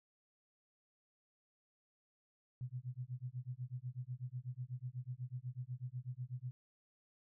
sine tone with tremolo, 125.4 Hz, B2, 27 cents sharp, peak -38 dBFS, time 2.61-6.51 s, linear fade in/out 0 ms, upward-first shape sine, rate 8.1 Hz, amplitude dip 100%, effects none

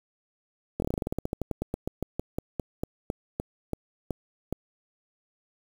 slowing click train, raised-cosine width 2 ms, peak -15 dBFS, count 28, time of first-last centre 0.8-4.526 s, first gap 22 ms, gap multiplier 1.12, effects 7-bit

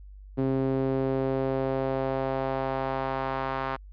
sawtooth tone with band-pass filter sweep, 133.4 Hz, C3, 34 cents sharp, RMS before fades -28 dBFS, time 0.37-3.77 s, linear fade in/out 20 ms, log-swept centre 320 to 1100 Hz, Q 1.6, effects added 49 Hz sine -43 dBFS peak until 3.92 s + resampled to 11025 Hz

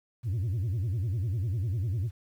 sine tone with vibrato, 103.83 Hz, G#2, in tune, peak -24 dBFS, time 0.23-2.11 s, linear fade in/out 50 ms, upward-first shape sine, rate 10 Hz, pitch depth 300 cents each way, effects tanh soft clip ceiling -26 dBFS + 10-bit

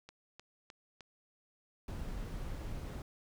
click train, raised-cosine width 0.2 ms, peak -33 dBFS, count 4, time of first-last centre 0.09-1.007 s, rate 3.27 Hz
brown noise, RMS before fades -41 dBFS, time 1.88-3.02 s, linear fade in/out 2 ms
effects none

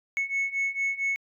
sine beating tone pair, 2200 / 2204.4 Hz, C#7 / C#7, -14 / -10 cents, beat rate 4.4 Hz, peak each -28 / -26 dBFS, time 0.17-1.16 s, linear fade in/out 0 ms, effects tanh soft clip ceiling -22 dBFS

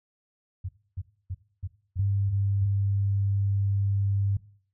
sine tone bursts, 92.5 Hz, F#2, in tune, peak -29 dBFS, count 7, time 0.64-2.663 s, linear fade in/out 10 ms, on 49 ms, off 280 ms
sine tone, 99.4 Hz, G2, 25 cents sharp, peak -22 dBFS, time 1.99-4.37 s, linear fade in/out 5 ms
effects noise-tail reverb RT60 0.5 s tail -19 dB re dry

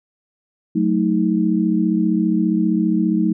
sine chord, D# diminished, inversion first, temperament equal with one note detuned, 185 / 220 / 316.6 Hz, F#3 / A3 / D#4, 0 / 0 / +30 cents, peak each -19 / -19 / -19 dBFS, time 0.75-3.33 s, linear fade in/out 10 ms, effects none

